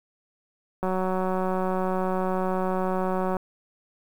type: click train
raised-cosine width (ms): 1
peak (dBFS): -14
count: 473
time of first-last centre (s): 0.83-3.368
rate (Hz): 186
effects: 8-bit